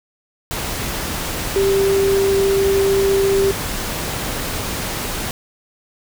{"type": "tone in noise", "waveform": "sine", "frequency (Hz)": 392, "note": "G4", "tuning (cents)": 0, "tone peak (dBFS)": -13, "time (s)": [1.56, 3.51], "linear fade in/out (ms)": 0, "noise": "pink", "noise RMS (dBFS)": -24, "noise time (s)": [0.51, 5.31], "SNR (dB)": 8, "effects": []}